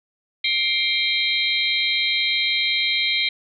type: tone cluster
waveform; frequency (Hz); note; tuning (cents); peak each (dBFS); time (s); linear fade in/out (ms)
sine; 2114 / 2339 / 3193 / 3777 / 4085; C7 / D7 / G7 / A#7 / C8; +17 / -8 / +31 / +22 / -42; -25; 0.44-3.29; 5
effects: none